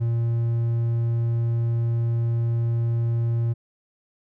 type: tone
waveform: triangle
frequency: 116.54 Hz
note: A#2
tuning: in tune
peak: -18 dBFS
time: 0-3.54 s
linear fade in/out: 20 ms
effects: none